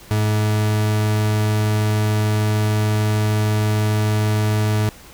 40% pulse tone, 106.6 Hz, G#2, 46 cents sharp, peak -15 dBFS, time 0.11-4.89 s, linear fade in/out 0 ms, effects added 60 Hz sine -50 dBFS peak until 5.13 s + pink hiss -43 dBFS RMS until 5.13 s

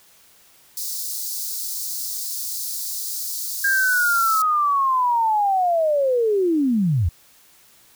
white high-pass noise, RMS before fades -28 dBFS, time 0.77-4.42 s, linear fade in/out 2 ms, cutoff 4200 Hz, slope 48 dB/octave
sine linear sweep, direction down, 1619 to 73.42 Hz, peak -16 dBFS, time 3.64-7.09 s, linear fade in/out 5 ms
effects white hiss -53 dBFS RMS until 7.95 s

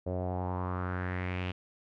sawtooth tone with low-pass filter sweep, 91 Hz, F#2, 28 cents flat, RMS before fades -34 dBFS, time 0.06-1.52 s, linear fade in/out 10 ms, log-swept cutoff 550 to 2900 Hz, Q 3.8, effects none

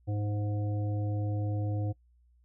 harmonic tone, 103.83 Hz, G#2, in tune, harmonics 1 / 3 / 5 / 7, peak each -29 / -39 / -43 / -46 dBFS, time 0.07-1.93 s, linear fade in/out 20 ms, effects noise-tail reverb RT60 0.1 s tail -22 dB re dry + added 60 Hz sine -61 dBFS peak until 2.44 s

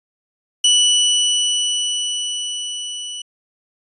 sawtooth tone with level ramp, 2960 Hz, F#7, in tune, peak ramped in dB -7 to -24 dBFS, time 0.64-3.22 s, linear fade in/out 5 ms, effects resampled to 24000 Hz

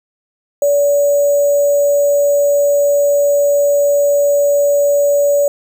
sine tone with sample-and-hold, 573 Hz, D5, 43 cents flat, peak -9 dBFS, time 0.62-5.48 s, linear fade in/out 2 ms, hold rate 7350 Hz, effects none

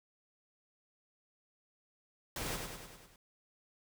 pink noise with echo, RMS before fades -39 dBFS, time 2.36-2.56 s, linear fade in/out 2 ms, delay 100 ms, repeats 6, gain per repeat -4 dB, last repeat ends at 3.16 s, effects none

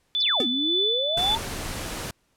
sine tone with tremolo, 3490 Hz, A7, 15 cents flat, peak -20 dBFS, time 0.15-1.35 s, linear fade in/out 0 ms, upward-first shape sine, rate 1.9 Hz, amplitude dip 40%
sine exponential two-way sweep, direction down then up, 5510 to 233.4 to 933 Hz, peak -26 dBFS, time 0.2-1.38 s, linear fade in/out 10 ms, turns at 0.47 s
square tone with exponential decay, 251.2 Hz, B3, 30 cents sharp, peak -23 dBFS, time 0.4-0.51 s, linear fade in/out 2 ms, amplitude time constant 22 ms
pink noise, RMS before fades -32 dBFS, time 1.17-2.11 s, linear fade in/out 5 ms
effects pink hiss -68 dBFS RMS until 2.36 s + low-pass 12000 Hz 12 dB/octave

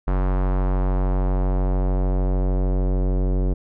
square tone with low-pass filter sweep, 46.59 Hz, F#1, 13 cents sharp, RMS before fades -20 dBFS, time 0.07-3.54 s, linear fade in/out 10 ms, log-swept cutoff 1200 to 460 Hz, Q 1.3, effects none

